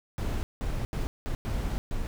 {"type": "noise bursts at uneven times", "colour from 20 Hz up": "brown", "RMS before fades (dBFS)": -30, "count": 6, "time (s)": [[0.18, 0.43], [0.61, 0.85], [0.93, 1.07], [1.26, 1.35], [1.45, 1.78], [1.91, 2.07]], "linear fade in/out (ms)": 0, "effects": []}